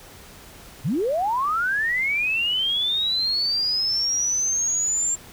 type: linear sweep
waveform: sine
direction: up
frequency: 105.9 to 7400 Hz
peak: -20 dBFS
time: 0.84-5.16 s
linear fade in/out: 20 ms
effects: pink hiss -45 dBFS RMS until 5.32 s